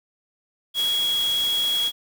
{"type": "tone in noise", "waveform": "sine", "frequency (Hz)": 3322, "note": "G#7", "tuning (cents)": 0, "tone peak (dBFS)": -20, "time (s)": [0.74, 1.92], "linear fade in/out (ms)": 50, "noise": "white", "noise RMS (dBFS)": -33, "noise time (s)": [0.74, 1.92], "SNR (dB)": 10, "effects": []}